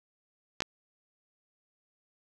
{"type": "clicks", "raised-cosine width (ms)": 0.2, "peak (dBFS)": [-12, -12], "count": 2, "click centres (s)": [0.605, 0.621], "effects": []}